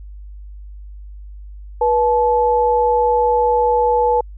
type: tone pair together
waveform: sine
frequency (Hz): 485.5 / 865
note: B4 / A5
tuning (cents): -30 / -30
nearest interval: minor seventh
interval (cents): 1000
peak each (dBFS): -15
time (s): 1.81-4.21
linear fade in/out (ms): 5
effects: added 50 Hz sine -32 dBFS peak until 4.37 s